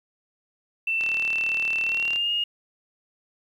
sine tone with pitch glide, 2675 to 2850 Hz, E7 to F7, +25 to +34 cents, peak -22 dBFS, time 0.87-2.44 s, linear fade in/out 5 ms, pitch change +109 cents, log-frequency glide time 1.83-2.31 s
click train, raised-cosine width 0.2 ms, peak -19 dBFS, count 44, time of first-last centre 1.01-2.16 s, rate 37.4 Hz
effects 9-bit

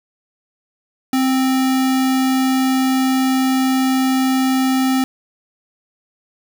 sine tone with sample-and-hold, 261.6 Hz, C4, in tune, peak -13 dBFS, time 1.13-5.04 s, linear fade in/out 2 ms, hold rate 1050 Hz, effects none

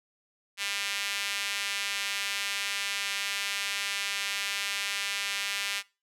sawtooth tone with high-pass filter, 199.9 Hz, G3, 34 cents sharp, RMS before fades -32 dBFS, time 0.57-5.83 s, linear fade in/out 50 ms, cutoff 2400 Hz, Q 1.6, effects noise-tail reverb RT60 0.3 s tail -21 dB re dry + low-pass 12000 Hz 12 dB/octave

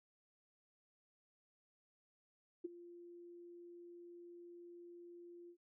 sine tone with ADSR envelope, 347 Hz, F4, 11 cents flat, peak -37 dBFS, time 2.64-5.57 s, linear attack 11 ms, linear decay 17 ms, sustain -16 dB, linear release 79 ms, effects none

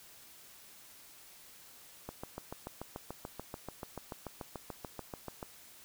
click train, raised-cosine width 1 ms, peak -26 dBFS, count 24, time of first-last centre 2.09-5.428 s, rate 6.89 Hz, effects white hiss -56 dBFS RMS until 5.84 s

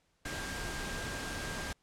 sine tone in noise, 1600 Hz, G6, 35 cents sharp, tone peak -43 dBFS, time 0.25-1.73 s, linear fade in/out 5 ms, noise pink, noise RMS -39 dBFS, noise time 0.25-1.73 s, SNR -7 dB, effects pink hiss -74 dBFS RMS until 1.82 s + low-pass 9000 Hz 12 dB/octave

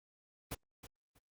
pink noise with echo, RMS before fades -39 dBFS, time 0.51-0.55 s, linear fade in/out 10 ms, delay 320 ms, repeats 2, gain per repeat -13 dB, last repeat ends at 1.19 s, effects Opus 32 kbps

